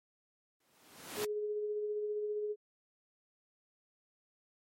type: noise with exponential growth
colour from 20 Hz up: pink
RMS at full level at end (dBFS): -36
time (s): 0.6-1.25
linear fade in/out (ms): 5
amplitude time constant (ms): 140
type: tone with tremolo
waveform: sine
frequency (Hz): 420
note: G#4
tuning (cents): +19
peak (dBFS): -32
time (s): 1.16-2.56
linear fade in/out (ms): 50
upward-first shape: sine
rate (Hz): 15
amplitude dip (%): 30
effects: high-pass 200 Hz 12 dB/octave + MP3 64 kbps